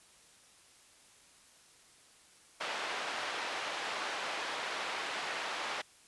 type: band-pass noise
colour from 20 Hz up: pink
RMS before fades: -38 dBFS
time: 2.6-5.82 s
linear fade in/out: 10 ms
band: 690 to 3600 Hz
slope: 12 dB/octave
effects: white hiss -61 dBFS RMS until 6.07 s + resampled to 24000 Hz